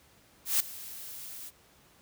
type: noise with ADSR envelope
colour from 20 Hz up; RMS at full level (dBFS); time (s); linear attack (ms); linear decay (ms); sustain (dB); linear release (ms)
blue; -24; 0.45-1.51; 150; 6; -19; 35
effects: pink hiss -61 dBFS RMS until 2.01 s + high-pass 60 Hz 12 dB/octave